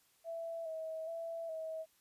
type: tone with vibrato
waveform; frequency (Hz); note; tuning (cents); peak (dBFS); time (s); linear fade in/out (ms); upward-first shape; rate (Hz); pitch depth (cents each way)
sine; 652; E5; -19; -39; 0.24-1.86; 50; square; 1.2; 31
effects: white hiss -71 dBFS RMS until 2 s + resampled to 32000 Hz